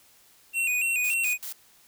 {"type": "tone with vibrato", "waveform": "square", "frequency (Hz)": 2597, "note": "E7", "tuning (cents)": -26, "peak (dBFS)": -24, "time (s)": [0.53, 1.38], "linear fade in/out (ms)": 50, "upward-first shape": "square", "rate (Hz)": 3.5, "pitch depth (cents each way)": 81}
{"type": "noise bursts", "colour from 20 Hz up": "blue", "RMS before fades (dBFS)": -36, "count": 3, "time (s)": [1.04, 1.526], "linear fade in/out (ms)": 2, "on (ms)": 100, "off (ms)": 93}
{"effects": ["white hiss -58 dBFS RMS until 1.87 s"]}